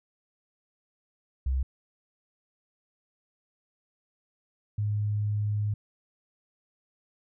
sine tone pair in turn, 65.41 / 104.52 Hz, C2 / G#2, 0 / +12 cents, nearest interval minor sixth, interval 812 cents, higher second, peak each -24 / -25 dBFS, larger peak first, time 1.46-1.63 / 4.78-5.74 s, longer second, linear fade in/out 5 ms, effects none

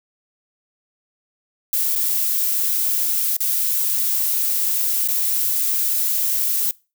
violet noise with dropouts, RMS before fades -20 dBFS, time 1.73-6.71 s, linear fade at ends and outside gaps 1 ms, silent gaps 1.954-1.959 / 3.366-3.405 / 5.076-5.085 s, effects noise-tail reverb RT60 0.3 s tail -23 dB re dry

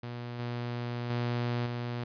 sawtooth tone with level steps, 120.5 Hz, B2, 42 cents flat, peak -33 / -29 / -25 / -29 dBFS, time 0.03-2.04 s, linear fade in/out 5 ms, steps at 0.39 / 1.1 / 1.66 s, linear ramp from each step 2 ms, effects resampled to 11025 Hz

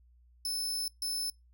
sawtooth tone bursts at uneven times, 5260 Hz, E8, 5 cents flat, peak -29 dBFS, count 2, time 0.45-0.88 / 1.02-1.3 s, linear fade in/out 2 ms, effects noise-tail reverb RT60 0.2 s tail -26 dB re dry + added 60 Hz sine -59 dBFS peak until 1.53 s

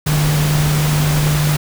sine tone in noise, 150 Hz, D3, 37 cents sharp, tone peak -13 dBFS, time 0.06-1.57 s, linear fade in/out 10 ms, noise pink, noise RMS -21 dBFS, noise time 0.06-1.57 s, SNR +5 dB, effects none

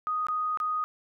sine tone with dropouts, 1244.5 Hz, D#6, in tune, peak -26 dBFS, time 0.07-0.84 s, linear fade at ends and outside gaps 0 ms, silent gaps 0.268-0.285 / 0.573-0.601 s, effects none

